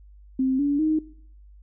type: tone with pitch steps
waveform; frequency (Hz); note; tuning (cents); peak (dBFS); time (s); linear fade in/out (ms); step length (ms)
sine; 262.3 / 286 / 311.9; C4 / D4 / D#4; +4 / -46 / +4; -19; 0.39-0.99; 5; 200
effects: noise-tail reverb RT60 0.6 s tail -20 dB re dry + added 50 Hz sine -46 dBFS peak until 1.62 s